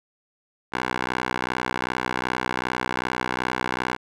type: tone with band-pass filter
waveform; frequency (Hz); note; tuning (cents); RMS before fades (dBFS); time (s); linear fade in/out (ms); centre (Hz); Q
10% pulse; 62.6; B1; +24; -27; 0.72-3.97; 20; 1400; 1
effects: none